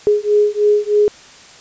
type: beating tone pair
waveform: sine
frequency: 415.3 / 418.5 Hz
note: G#4 / G#4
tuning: 0 / +13 cents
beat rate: 3.2 Hz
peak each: -14 dBFS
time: 0.07-1.08 s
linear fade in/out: 0 ms
effects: white hiss -41 dBFS RMS until 1.6 s + resampled to 16000 Hz